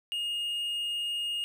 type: tone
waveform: triangle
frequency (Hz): 2849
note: F7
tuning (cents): +34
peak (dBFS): -28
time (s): 0.12-1.44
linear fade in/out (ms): 0
effects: none